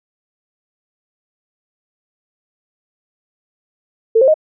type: tone with pitch steps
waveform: sine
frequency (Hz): 450 / 529 / 621.9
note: A4 / C5 / D#5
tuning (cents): +39 / +19 / -1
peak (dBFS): -7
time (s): 4.15-4.342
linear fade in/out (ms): 10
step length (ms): 64
effects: none